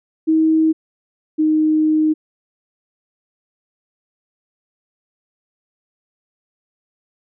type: tone pair in turn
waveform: sine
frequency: 317.8 / 310.5 Hz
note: D#4 / D#4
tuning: +37 / -3 cents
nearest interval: unison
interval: 40 cents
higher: first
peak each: -11 / -12 dBFS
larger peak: first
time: 0.27-0.73 / 1.38-2.14 s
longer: second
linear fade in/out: 20 ms
effects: none